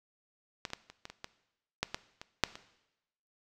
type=clicks; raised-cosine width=0.2 ms; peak=-18 / -30 / -18 / -30 / -25 / -27 / -22 / -12 / -16 / -26 / -6 / -26 dBFS; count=12; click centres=0.652 / 0.703 / 0.734 / 0.9 / 1.054 / 1.1 / 1.244 / 1.83 / 1.945 / 2.215 / 2.437 / 2.555 s; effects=noise-tail reverb RT60 0.9 s tail -17 dB re dry